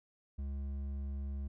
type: tone with hard clipping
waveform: triangle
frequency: 69.3 Hz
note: C#2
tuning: in tune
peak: -38 dBFS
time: 0.38-1.48 s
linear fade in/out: 10 ms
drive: 10 dB
effects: none